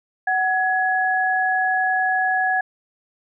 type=tone pair together; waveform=sine; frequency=748.4 / 1680 Hz; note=F#5 / G#6; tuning=+20 / +19 cents; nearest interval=octave + major second; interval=1399 cents; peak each=-20 / -20 dBFS; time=0.27-2.61 s; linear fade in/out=5 ms; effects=none